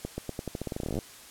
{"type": "accelerating click train", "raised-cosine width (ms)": 2, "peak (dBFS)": -19, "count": 21, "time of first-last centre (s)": [0.05, 0.988], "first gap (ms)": 130, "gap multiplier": 0.87, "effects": ["white hiss -49 dBFS RMS until 1.3 s", "low-pass 12000 Hz 12 dB/octave"]}